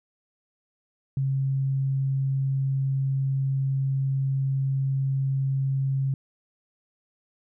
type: tone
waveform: sine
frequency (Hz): 135.3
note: C#3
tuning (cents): -42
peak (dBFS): -22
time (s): 1.17-6.14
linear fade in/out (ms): 2
effects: none